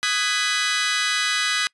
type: chord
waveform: 20% pulse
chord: G# minor seventh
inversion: second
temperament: just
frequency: 1245.9 / 1495.1 / 1661.2 / 1993.5 Hz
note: D#6 / F#6 / G#6 / B6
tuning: +2 / +18 / 0 / +16 cents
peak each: -22 / -23 / -21 / -19 dBFS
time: 0.03-1.67 s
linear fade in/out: 0 ms
effects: noise-tail reverb RT60 0.1 s tail -25 dB re dry + resampled to 24000 Hz